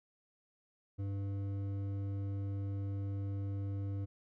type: tone with hard clipping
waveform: sine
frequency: 99.1 Hz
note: G2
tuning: 19 cents sharp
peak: -37 dBFS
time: 0.98-4.06 s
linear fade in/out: 20 ms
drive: 9 dB
effects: none